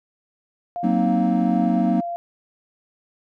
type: tone with pitch glide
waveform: sine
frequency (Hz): 701 to 690.2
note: F5 to F5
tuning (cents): +6 to -21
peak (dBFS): -25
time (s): 0.76-2.16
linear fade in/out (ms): 0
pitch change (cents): -27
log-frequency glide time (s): 1.59-1.76
type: chord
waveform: triangle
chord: C half-diminished seventh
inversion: second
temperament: equal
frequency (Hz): 185 / 233.1 / 261.6 / 311.1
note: Gb3 / Bb3 / C4 / Eb4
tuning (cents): 0 / 0 / 0 / 0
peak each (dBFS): -20 / -19 / -22 / -23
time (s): 0.83-2.01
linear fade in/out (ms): 10
effects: none